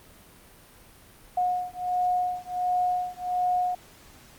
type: beating tone pair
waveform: sine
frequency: 723 / 724.4 Hz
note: F#5 / F#5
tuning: -40 / -37 cents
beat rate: 1.4 Hz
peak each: -27 dBFS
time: 1.37-3.75 s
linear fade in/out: 5 ms
effects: pink hiss -52 dBFS RMS until 4.38 s + Opus 32 kbps